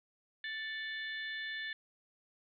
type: harmonic tone with a mistuned harmonic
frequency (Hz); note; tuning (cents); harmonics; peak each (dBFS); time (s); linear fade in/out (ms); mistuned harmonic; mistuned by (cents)
587.3; D5; 0; 3 / 4 / 5 / 6 / 7; -39 / -51 / -52 / -45 / -55; 0.44-1.73; 2; 4; -89
effects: none